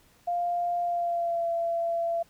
sine tone with pitch glide, 699 to 676 Hz, F5 to E5, +1 to +43 cents, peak -25 dBFS, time 0.27-2.23 s, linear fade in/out 10 ms, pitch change -58 cents, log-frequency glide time 0.82-1.48 s, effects pink hiss -61 dBFS RMS until 2.29 s

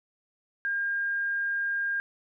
sine tone, 1610 Hz, G6, 46 cents sharp, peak -26 dBFS, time 0.65-2 s, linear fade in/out 0 ms, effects none

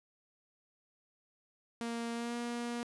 sawtooth tone with pitch glide, 233.1 to 238.3 Hz, A#3 to A#3, 0 to +38 cents, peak -32 dBFS, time 1.81-2.83 s, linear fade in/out 0 ms, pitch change +38 cents, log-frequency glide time 2.13-2.35 s, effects resampled to 24000 Hz

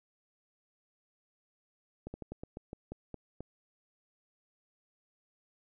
slowing click train, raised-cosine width 2 ms, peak -28 dBFS, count 10, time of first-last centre 2.07-3.406 s, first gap 70 ms, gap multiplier 1.18, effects none

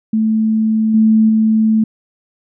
sine tone with level steps, 219.4 Hz, A3, 5 cents flat, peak -11 / -7 / -9 dBFS, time 0.13-1.84 s, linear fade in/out 5 ms, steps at 0.94 / 1.29 s, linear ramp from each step 5 ms, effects none

